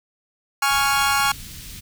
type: chord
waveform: sawtooth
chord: Db major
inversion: second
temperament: equal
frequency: 830.6 / 1108.7 / 1396.9 Hz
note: Ab5 / Db6 / F6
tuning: 0 / 0 / 0 cents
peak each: -18 dBFS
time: 0.62-1.32 s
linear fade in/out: 5 ms
type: band-stop noise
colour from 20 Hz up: pink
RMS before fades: -37 dBFS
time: 0.69-1.81 s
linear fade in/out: 20 ms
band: 160 to 2900 Hz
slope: 12 dB/octave
effects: none